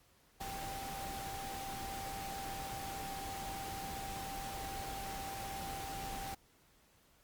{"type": "tone in noise", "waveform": "sine", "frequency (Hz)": 784, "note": "G5", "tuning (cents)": 0, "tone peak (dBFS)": -43, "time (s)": [0.4, 6.35], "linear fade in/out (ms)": 10, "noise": "pink", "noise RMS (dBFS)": -45, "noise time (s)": [0.4, 6.35], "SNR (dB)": -1, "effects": ["pink hiss -68 dBFS RMS until 7.23 s", "Opus 48 kbps"]}